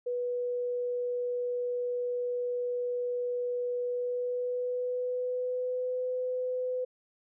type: tone with pitch glide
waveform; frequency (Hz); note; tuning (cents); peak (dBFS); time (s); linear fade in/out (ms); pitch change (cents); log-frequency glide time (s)
sine; 490 to 504.9; B4 to B4; -14 to +38; -29; 0.06-6.85; 10; +52; 3.82-6.07
effects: none